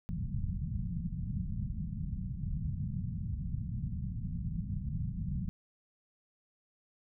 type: low-pass noise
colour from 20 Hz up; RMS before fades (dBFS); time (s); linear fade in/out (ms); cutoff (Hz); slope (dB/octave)
white; -36; 0.09-5.49; 0; 190; 48
effects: none